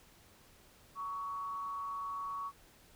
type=tone with frequency modulation; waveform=sine; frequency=1118 Hz; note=C#6; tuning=14 cents sharp; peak=-37 dBFS; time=0.95-2.52 s; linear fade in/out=50 ms; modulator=186 Hz; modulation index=0.33; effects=pink hiss -62 dBFS RMS until 2.95 s